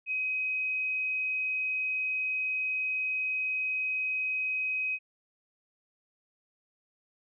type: tone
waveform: sine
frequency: 2526 Hz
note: D#7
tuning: 26 cents sharp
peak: -28 dBFS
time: 0.06-4.99 s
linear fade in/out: 50 ms
effects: none